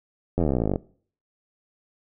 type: slowing click train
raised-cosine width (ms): 2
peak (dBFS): -10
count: 25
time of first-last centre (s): 0.38-0.759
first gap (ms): 11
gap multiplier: 1.03
effects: noise-tail reverb RT60 0.5 s tail -22 dB re dry